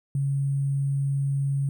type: tone with sample-and-hold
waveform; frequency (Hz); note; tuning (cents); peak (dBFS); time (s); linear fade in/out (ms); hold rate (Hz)
sine; 138.59; C#3; 0; -22; 0.15-1.69; 2; 8820
effects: none